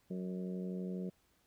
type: harmonic tone with a mistuned harmonic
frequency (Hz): 92.1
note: F#2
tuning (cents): -7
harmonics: 2 / 3 / 4 / 5 / 6 / 7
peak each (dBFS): -38 / -53 / -46 / -48 / -55 / -56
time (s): 0.1-1.1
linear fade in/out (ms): 10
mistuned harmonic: 7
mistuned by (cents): -31
effects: pink hiss -73 dBFS RMS until 1.46 s